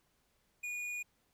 sine tone with hard clipping, 2448 Hz, D#7, 29 cents flat, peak -39 dBFS, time 0.63-1.03 s, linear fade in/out 10 ms, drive 8 dB, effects pink hiss -75 dBFS RMS until 1.33 s

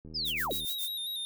click train, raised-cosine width 3 ms, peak -35 dBFS, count 48, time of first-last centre 0.05-0.647 s, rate 78.7 Hz
sine linear sweep, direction down, 5274 to 109.4 Hz, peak -30 dBFS, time 0.14-0.54 s, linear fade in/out 20 ms
violet noise with tremolo, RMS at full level -35 dBFS, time 0.24-0.9 s, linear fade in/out 50 ms, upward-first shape sine, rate 7.1 Hz, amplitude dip 95%
square tone with vibrato, 3729 Hz, A#7, in tune, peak -34 dBFS, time 0.51-1.25 s, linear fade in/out 0 ms, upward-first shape square, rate 5.4 Hz, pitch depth 44 cents each way
effects none

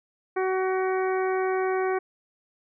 harmonic tone, 375.9 Hz, F#4, 27 cents sharp, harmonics 1 / 2 / 3 / 4 / 5 / 6, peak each -24 / -30 / -34 / -36 / -38 / -40 dBFS, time 0.36-1.99 s, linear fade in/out 10 ms, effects none

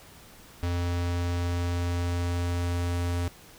square tone with low-pass filter sweep, 87.31 Hz, F2, in tune, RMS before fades -28 dBFS, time 0.63-3.28 s, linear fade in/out 0 ms, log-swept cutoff 5900 to 11000 Hz, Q 0.89, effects pink hiss -51 dBFS RMS until 3.58 s

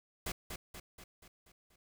pink noise with echo, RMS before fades -38 dBFS, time 0.26-0.32 s, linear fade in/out 5 ms, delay 240 ms, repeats 6, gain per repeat -5 dB, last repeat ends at 1.76 s, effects none

